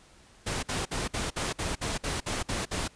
pink noise bursts, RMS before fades -31 dBFS, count 11, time 0.46-2.88 s, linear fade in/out 10 ms, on 170 ms, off 55 ms, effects pink hiss -57 dBFS RMS until 2.95 s + resampled to 22050 Hz

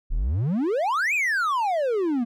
triangle exponential two-way sweep, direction up then down, 30.87 to 2582 to 224.8 Hz, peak -19 dBFS, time 0.1-2.25 s, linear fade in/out 20 ms, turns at 1.14 s, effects none

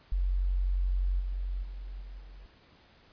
sine tone with level steps, 45.77 Hz, F#1, 18 cents flat, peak -25 / -30 / -37 / -40 / -45 dBFS, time 0.12-2.46 s, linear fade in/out 0 ms, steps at 1.19 / 1.62 / 2 / 2.19 s, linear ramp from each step 20 ms, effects pink hiss -60 dBFS RMS until 3.12 s + resampled to 11025 Hz

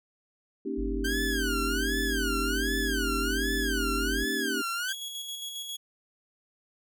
sine chord, Eb dominant seventh, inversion second, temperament equal, 233.1 / 277.2 / 311.1 / 392 Hz, Bb3 / Db4 / Eb4 / G4, 0 / 0 / 0 / 0 cents, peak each -37 / -34 / -36 / -34 dBFS, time 0.65-4.62 s, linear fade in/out 10 ms
sine tone, 49.66 Hz, G1, 23 cents sharp, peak -31 dBFS, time 0.77-4.25 s, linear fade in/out 20 ms
sawtooth tone with vibrato, 1537 Hz, G6, 35 cents flat, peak -26 dBFS, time 1.04-4.93 s, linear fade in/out 10 ms, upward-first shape sine, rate 1.3 Hz, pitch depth 210 cents each way
sawtooth tone with tremolo, 3340 Hz, G#7, 9 cents sharp, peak -31 dBFS, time 4.88-5.77 s, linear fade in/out 10 ms, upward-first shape square, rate 7.4 Hz, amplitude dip 35%
effects none

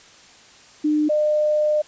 sine tone pair in turn, 302.1 / 604.2 Hz, D4 / D5, +49 / +49 cents, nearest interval octave, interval 1200 cents, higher second, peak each -16 dBFS, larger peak neither, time 0.84-1.09 / 1.09-1.82 s, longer second, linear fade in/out 10 ms, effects white hiss -48 dBFS RMS until 1.87 s + resampled to 16000 Hz

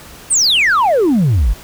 sine exponential sweep, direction down, 9220 to 43.65 Hz, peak -7 dBFS, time 0.3-1.54 s, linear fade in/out 20 ms, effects tanh soft clip ceiling -8 dBFS + pink hiss -37 dBFS RMS until 1.63 s

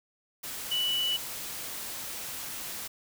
sine tone in noise, 2960 Hz, F#7, in tune, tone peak -26 dBFS, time 0.71-1.17 s, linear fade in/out 10 ms, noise white, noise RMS -38 dBFS, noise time 0.43-2.88 s, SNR +9 dB, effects none

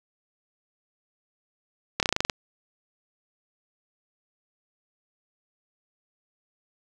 slowing click train, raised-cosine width 0.2 ms, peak -5 dBFS, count 9, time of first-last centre 2-2.298 s, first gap 28 ms, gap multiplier 1.08, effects 7-bit

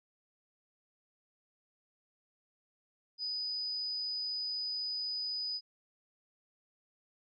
sine tone, 4978 Hz, D#8, in tune, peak -34 dBFS, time 3.18-5.61 s, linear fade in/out 50 ms, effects none

